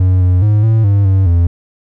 triangle tone with pitch steps, 92.3 / 90.7 / 105.5 / 111.3 / 100.3 / 95.8 / 85.7 Hz, F#2 / F#2 / G#2 / A2 / G2 / G2 / F2, -4 / -34 / +28 / +20 / +40 / -39 / -32 cents, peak -5 dBFS, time 0-1.47 s, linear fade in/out 5 ms, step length 210 ms, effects none

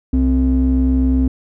triangle ring-modulated tone, 98 Hz, G2, in tune, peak -6 dBFS, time 0.13-1.28 s, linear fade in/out 5 ms, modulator 162 Hz, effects tanh soft clip ceiling -3 dBFS

